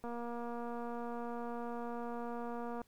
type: click train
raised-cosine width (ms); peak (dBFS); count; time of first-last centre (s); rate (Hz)
1; -30; 659; 0.04-2.816; 237
effects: pink hiss -71 dBFS RMS until 2.87 s